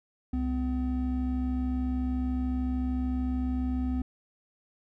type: tone pair together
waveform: triangle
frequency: 66.7 / 253.7 Hz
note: C2 / B3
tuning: +34 / +47 cents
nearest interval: octave + major seventh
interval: 2313 cents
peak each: -28 / -27 dBFS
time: 0.33-4.02 s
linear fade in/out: 5 ms
effects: none